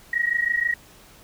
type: tone pair together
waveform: sine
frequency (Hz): 1884 / 1910.3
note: A#6 / A#6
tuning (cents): +18 / +42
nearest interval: unison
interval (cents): 24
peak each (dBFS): -23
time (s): 0.13-0.74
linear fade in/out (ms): 5
effects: pink hiss -50 dBFS RMS until 1.23 s